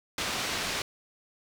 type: low-pass noise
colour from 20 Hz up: white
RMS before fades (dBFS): -32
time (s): 0.18-0.82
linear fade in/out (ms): 2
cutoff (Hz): 4500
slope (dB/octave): 12
effects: none